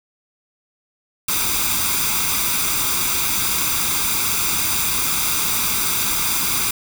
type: noise with comb filter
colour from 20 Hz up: white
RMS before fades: -20 dBFS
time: 1.28-6.71 s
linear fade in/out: 5 ms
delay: 0.83 ms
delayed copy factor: +0.7
effects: none